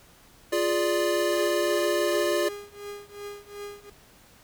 square chord, D diminished, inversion first, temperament equal, 349.2 / 415.3 / 587.3 Hz, F4 / Ab4 / D5, 0 / 0 / 0 cents, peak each -27 / -30 / -27 dBFS, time 0.52-2.49 s, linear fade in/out 10 ms
45% pulse tone with tremolo, 408.6 Hz, G#4, 28 cents flat, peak -34 dBFS, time 1.32-3.9 s, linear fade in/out 5 ms, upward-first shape triangle, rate 2.7 Hz, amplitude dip 95%
effects pink hiss -55 dBFS RMS until 4.43 s

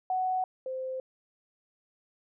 sine tone pair in turn, 744 / 519.8 Hz, F#5 / C5, +9 / -11 cents, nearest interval tritone, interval 620 cents, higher first, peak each -26 / -32 dBFS, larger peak first, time 0.1-0.44 / 0.66-1 s, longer neither, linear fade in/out 2 ms, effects none

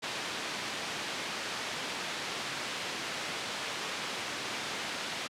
white low-pass noise, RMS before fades -37 dBFS, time 0.02-5.28 s, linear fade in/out 20 ms, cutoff 3800 Hz, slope 12 dB/octave, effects high-pass 150 Hz 12 dB/octave + low-pass 11000 Hz 12 dB/octave

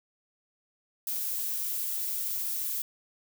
violet noise, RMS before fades -32 dBFS, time 1.07-2.82 s, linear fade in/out 2 ms, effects none

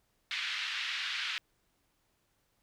white band-pass noise, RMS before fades -36 dBFS, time 0.31-1.38 s, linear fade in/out 0 ms, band 1500 to 3700 Hz, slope 24 dB/octave, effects pink hiss -75 dBFS RMS until 2.62 s

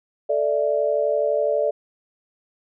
sine chord, A suspended fourth, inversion none, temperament equal, 440 / 587.3 / 659.3 Hz, A4 / D5 / E5, 0 / 0 / 0 cents, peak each -24 / -20 / -26 dBFS, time 0.29-1.71 s, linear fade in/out 10 ms, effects none

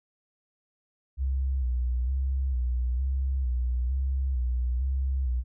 sine tone with vibrato, 63.9 Hz, C2, 40 cents flat, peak -24 dBFS, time 1.17-5.44 s, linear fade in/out 50 ms, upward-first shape square, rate 1.1 Hz, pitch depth 66 cents each way, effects none

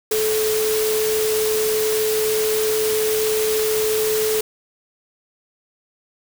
sine tone in noise, 433.2 Hz, A4, 27 cents flat, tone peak -18 dBFS, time 0.11-4.41 s, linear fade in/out 5 ms, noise white, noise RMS -25 dBFS, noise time 0.11-4.41 s, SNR +4 dB, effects none

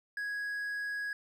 triangle tone, 1661.2 Hz, G#6, in tune, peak -32 dBFS, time 0.17-1.13 s, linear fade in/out 2 ms, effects none

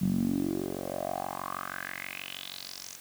10% pulse tone with band-pass filter sweep, 46.25 Hz, F#1, in tune, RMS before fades -34 dBFS, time 0.01-2.96 s, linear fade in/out 10 ms, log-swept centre 180 to 6600 Hz, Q 5.1, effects white hiss -49 dBFS RMS until 3 s

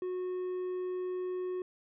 triangle tone, 365.6 Hz, F#4, 21 cents flat, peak -31 dBFS, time 0.02-1.62 s, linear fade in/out 2 ms, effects resampled to 8000 Hz

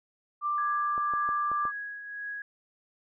sine tone, 1182 Hz, D6, 11 cents sharp, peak -26 dBFS, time 0.41-1.72 s, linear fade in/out 50 ms
sine tone with tremolo, 1661.2 Hz, G#6, in tune, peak -33 dBFS, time 0.58-2.42 s, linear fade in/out 2 ms, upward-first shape triangle, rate 1.9 Hz, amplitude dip 55%
clicks, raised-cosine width 1 ms, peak -27 dBFS, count 5, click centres 0.979 / 1.137 / 1.29 / 1.516 / 1.653 s
effects none

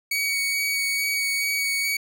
sawtooth tone with vibrato, 2247 Hz, C#7, 23 cents sharp, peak -19 dBFS, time 0.11-1.97 s, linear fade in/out 5 ms, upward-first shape sine, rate 2.3 Hz, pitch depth 11 cents each way, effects 9-bit

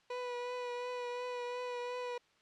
30% pulse tone with vibrato, 491.6 Hz, B4, 8 cents flat, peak -35 dBFS, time 0.1-2.18 s, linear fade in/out 5 ms, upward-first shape triangle, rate 2.8 Hz, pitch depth 25 cents each way, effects white hiss -69 dBFS RMS until 2.41 s + low-pass 4000 Hz 12 dB/octave

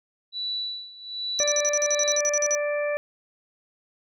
sine tone with tremolo, 3951 Hz, B7, in tune, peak -26 dBFS, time 0.32-2.19 s, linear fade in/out 50 ms, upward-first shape sine, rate 1.2 Hz, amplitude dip 85%
sine tone bursts, 5900 Hz, F#8, 6 cents flat, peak -21 dBFS, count 14, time 1.39-2.55 s, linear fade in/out 0 ms, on 42 ms, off 44 ms
harmonic tone, 587.3 Hz, D5, in tune, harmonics 1 / 2 / 3 / 4, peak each -24 / -38 / -34 / -35 dBFS, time 1.4-2.97 s, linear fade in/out 0 ms
effects none

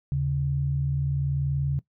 sine tone pair together, 77.78 / 138.59 Hz, D#2 / C#3, 0 / 0 cents, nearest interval minor seventh, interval 1000 cents, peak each -31 / -23 dBFS, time 0.12-1.79 s, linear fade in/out 0 ms, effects noise-tail reverb RT60 0.1 s tail -18 dB re dry

